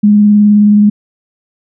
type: tone with vibrato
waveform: sine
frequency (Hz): 207.7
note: G#3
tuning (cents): 0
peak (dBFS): -3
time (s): 0.03-0.9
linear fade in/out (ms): 10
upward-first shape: sine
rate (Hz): 19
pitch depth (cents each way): 17
effects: none